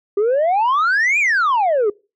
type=exponential two-way sweep; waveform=sine; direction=up then down; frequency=392 to 2489 to 392 Hz; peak=-11 dBFS; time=0.17-1.9 s; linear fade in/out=5 ms; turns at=1.19 s; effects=noise-tail reverb RT60 0.3 s tail -25 dB re dry + tanh soft clip ceiling -12 dBFS